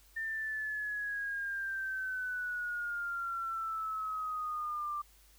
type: exponential sweep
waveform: sine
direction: down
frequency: 1805 to 1179 Hz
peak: -34 dBFS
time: 0.16-5.02 s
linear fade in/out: 10 ms
effects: added 50 Hz sine -62 dBFS peak until 5.38 s + white hiss -64 dBFS RMS until 5.38 s